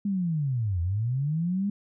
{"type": "linear two-way sweep", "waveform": "sine", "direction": "down then up", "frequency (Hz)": [206.5, 82.41, 206.5], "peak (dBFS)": -24, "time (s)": [0.05, 1.7], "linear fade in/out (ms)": 5, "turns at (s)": 0.81, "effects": []}